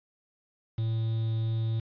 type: tone with quantisation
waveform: triangle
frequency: 112.3 Hz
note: A2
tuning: 36 cents sharp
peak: -24 dBFS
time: 0.78-1.8 s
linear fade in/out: 5 ms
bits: 8
effects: resampled to 11025 Hz